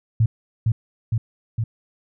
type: tone with echo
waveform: sine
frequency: 112.6 Hz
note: A2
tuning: 40 cents sharp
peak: -13 dBFS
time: 0.2-0.26 s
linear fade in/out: 5 ms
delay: 460 ms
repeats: 3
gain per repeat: -2 dB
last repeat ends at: 1.64 s
effects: none